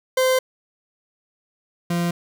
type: tone pair in turn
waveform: 40% pulse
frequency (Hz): 517 / 172.53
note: C5 / F3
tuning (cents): -21 / -21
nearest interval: octave + perfect fifth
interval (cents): 1900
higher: first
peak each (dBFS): -15 / -19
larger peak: first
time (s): 0.17-0.39 / 1.9-2.11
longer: first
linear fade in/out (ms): 5
effects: none